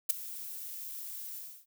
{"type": "noise with ADSR envelope", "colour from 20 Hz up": "violet", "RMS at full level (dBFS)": -23, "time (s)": [0.09, 1.66], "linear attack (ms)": 13, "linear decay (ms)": 8, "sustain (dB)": -19, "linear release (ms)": 310, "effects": []}